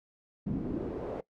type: noise with band-pass filter sweep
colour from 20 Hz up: brown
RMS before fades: -35 dBFS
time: 0.46-1.21 s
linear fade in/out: 10 ms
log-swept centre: 210 to 600 Hz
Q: 2.5
effects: noise-tail reverb RT60 0.1 s tail -19 dB re dry